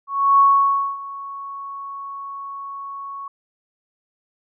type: tone with ADSR envelope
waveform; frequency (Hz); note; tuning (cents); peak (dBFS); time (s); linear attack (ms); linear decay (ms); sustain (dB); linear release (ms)
sine; 1108.7; C#6; 0; -9; 0.07-3.28; 320; 580; -20; 3
effects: none